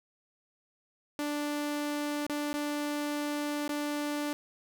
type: tone with dropouts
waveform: sawtooth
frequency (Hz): 293.7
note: D4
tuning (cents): 0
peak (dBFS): -27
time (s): 1.19-4.33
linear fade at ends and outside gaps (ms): 0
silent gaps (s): 2.266-2.297 / 2.53-2.54 / 3.678-3.692
effects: none